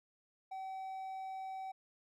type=tone; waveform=triangle; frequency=764 Hz; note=G5; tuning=45 cents flat; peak=-39 dBFS; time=0.51-1.72 s; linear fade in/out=10 ms; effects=none